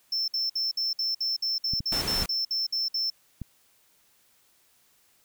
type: tone bursts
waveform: triangle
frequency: 5340 Hz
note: E8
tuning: 22 cents sharp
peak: -24 dBFS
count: 14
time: 0.12-3.101 s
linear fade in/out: 5 ms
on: 160 ms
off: 57 ms
type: clicks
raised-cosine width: 5 ms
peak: -22 dBFS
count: 4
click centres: 1.736 / 1.805 / 2.223 / 3.417 s
type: noise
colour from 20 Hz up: pink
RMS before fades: -32 dBFS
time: 1.92-2.26 s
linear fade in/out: 2 ms
effects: white hiss -64 dBFS RMS until 5.24 s